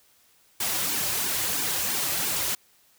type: noise with flanger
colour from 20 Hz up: white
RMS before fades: -27 dBFS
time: 0.6-2.55 s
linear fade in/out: 5 ms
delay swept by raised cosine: 1.5 to 4.6 ms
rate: 3 Hz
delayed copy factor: -0.8
effects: white hiss -61 dBFS RMS until 2.98 s